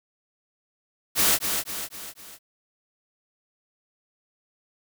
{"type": "noise with echo", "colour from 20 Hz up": "white", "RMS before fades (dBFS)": -20, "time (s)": [1.15, 1.39], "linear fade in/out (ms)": 50, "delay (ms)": 250, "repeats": 4, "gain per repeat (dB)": -6, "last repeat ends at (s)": 2.39, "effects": []}